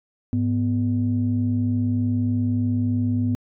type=tone pair together; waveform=sine; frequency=103.93 / 247.2 Hz; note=G#2 / B3; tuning=+2 / +2 cents; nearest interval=octave + minor third; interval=1500 cents; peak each=-21 dBFS; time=0.33-3.35 s; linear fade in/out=0 ms; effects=tanh soft clip ceiling -12 dBFS